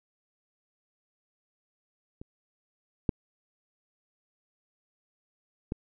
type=clicks; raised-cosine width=3 ms; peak=-29 / -11 / -18 dBFS; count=3; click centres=2.215 / 3.092 / 5.721 s; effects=none